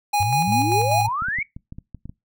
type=tone with tremolo; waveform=square; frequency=825 Hz; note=G#5; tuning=12 cents flat; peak=-18 dBFS; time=0.13-1.07 s; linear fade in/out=10 ms; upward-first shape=square; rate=5.1 Hz; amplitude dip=40%
type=exponential sweep; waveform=sine; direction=up; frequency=92.5 to 2300 Hz; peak=-22 dBFS; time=0.2-1.43 s; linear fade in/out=5 ms
type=tone; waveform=sine; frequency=110 Hz; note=A2; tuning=in tune; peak=-23 dBFS; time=0.47-1.09 s; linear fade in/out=10 ms
type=clicks; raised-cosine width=5 ms; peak=-23 dBFS; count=9; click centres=1.222 / 1.285 / 1.387 / 1.565 / 1.724 / 1.785 / 1.947 / 2.056 / 2.095 s
effects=noise-tail reverb RT60 0.2 s tail -23 dB re dry